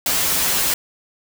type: noise with comb filter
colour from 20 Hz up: white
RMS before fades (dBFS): -19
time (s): 0.06-0.74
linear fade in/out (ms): 2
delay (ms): 8.7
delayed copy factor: -0.65
effects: none